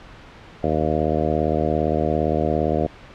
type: harmonic tone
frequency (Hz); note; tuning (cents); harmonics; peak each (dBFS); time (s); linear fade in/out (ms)
77.5; D#2; -6; 1 / 2 / 3 / 4 / 5 / 6 / 7 / 8 / 9; -27 / -27 / -27 / -27 / -27 / -27 / -27 / -27 / -27; 0.63-2.87; 10
effects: pink hiss -43 dBFS RMS until 3.14 s + low-pass 3000 Hz 12 dB/octave